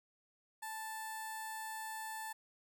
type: tone with notch filter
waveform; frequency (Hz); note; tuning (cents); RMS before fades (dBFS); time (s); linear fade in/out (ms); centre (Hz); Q
15% pulse; 880; A5; 0; -44; 0.62-2.33; 10; 3000; 0.73
effects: none